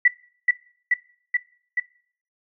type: tone with echo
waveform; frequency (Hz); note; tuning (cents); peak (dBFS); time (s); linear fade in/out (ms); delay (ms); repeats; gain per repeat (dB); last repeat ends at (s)
sine; 1962; B6; -12; -11; 0.05-0.08; 5; 430; 4; -2; 1.8
effects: noise-tail reverb RT60 0.5 s tail -19 dB re dry